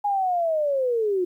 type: linear sweep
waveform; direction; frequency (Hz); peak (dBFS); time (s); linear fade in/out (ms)
sine; down; 830.6 to 349.2; -20; 0.04-1.25; 10
effects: 10-bit